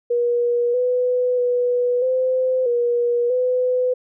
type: tone with pitch steps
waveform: sine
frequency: 479.7 / 497.9 / 490.8 / 514 / 479.2 / 503 Hz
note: A#4 / B4 / B4 / C5 / A#4 / B4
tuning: +50 / +14 / -11 / -31 / +48 / +32 cents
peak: -16 dBFS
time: 0.1-3.94 s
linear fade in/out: 10 ms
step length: 640 ms
effects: none